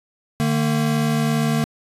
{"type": "tone pair together", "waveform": "square", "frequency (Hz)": [150.68, 228.2], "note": ["D3", "A#3"], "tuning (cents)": [45, -37], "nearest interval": "perfect fifth", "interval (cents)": 718, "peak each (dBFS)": -21, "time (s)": [0.4, 1.64], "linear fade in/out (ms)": 0, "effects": ["resampled to 32000 Hz"]}